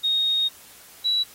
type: tone pair in turn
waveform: sine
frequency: 3727 / 3920 Hz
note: A#7 / B7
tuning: -1 / -14 cents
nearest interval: minor second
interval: 87 cents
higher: second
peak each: -19 dBFS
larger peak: neither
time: 0.03-0.49 / 1.04-1.24 s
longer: first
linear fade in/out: 20 ms
effects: white hiss -48 dBFS RMS until 1.34 s + AAC 48 kbps